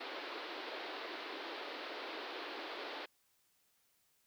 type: band-pass noise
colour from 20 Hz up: pink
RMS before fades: -45 dBFS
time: 0-3.06 s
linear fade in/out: 10 ms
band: 300 to 4500 Hz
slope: 48 dB/octave
effects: white hiss -75 dBFS RMS until 4.26 s